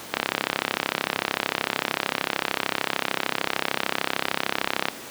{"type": "click train", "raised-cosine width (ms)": 0.3, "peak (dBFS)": -4, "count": 159, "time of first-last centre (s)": [0.14, 4.885], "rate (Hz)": 33.3, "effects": ["pink hiss -38 dBFS RMS until 5.1 s", "high-pass 200 Hz 12 dB/octave"]}